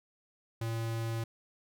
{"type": "tone", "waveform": "square", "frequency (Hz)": 114, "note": "A#2", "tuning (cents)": -38, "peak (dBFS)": -33, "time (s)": [0.61, 1.24], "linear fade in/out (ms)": 5, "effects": []}